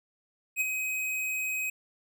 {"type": "tone with ADSR envelope", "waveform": "square", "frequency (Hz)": 2526, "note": "D#7", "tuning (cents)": 26, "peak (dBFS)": -24, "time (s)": [0.56, 1.7], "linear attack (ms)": 48, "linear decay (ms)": 22, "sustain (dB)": -6, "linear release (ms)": 5, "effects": []}